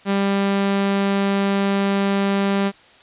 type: tone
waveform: sawtooth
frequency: 197.9 Hz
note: G3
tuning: 17 cents sharp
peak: -13 dBFS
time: 0.05-2.72 s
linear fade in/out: 50 ms
effects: white hiss -49 dBFS RMS until 3.02 s + resampled to 8000 Hz